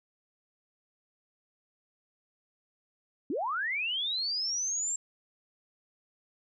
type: linear sweep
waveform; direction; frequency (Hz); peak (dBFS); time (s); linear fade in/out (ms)
sine; up; 236.7 to 7530; -29; 3.3-4.96; 2
effects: none